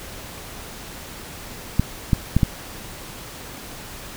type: clicks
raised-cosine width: 5 ms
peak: -3 dBFS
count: 4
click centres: 1.796 / 2.132 / 2.366 / 2.432 s
effects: pink hiss -37 dBFS RMS until 4.16 s